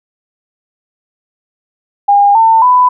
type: tone with pitch steps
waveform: sine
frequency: 810 / 898.8 / 997.2 Hz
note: G#5 / A5 / B5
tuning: -43 / +37 / +16 cents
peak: -4 dBFS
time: 2.08-2.89 s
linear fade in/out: 10 ms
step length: 270 ms
effects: none